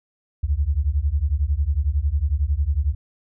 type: beating tone pair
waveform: sine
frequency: 67 / 78 Hz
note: C2 / D#2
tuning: +42 / +5 cents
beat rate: 11 Hz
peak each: -21 dBFS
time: 0.43-2.95 s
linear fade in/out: 10 ms
effects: none